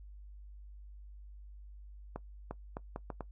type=accelerating click train; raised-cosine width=1 ms; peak=-25 dBFS; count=6; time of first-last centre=2.16-3.207 s; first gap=350 ms; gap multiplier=0.74; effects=noise-tail reverb RT60 0.1 s tail -19 dB re dry + added 50 Hz sine -48 dBFS peak until 3.31 s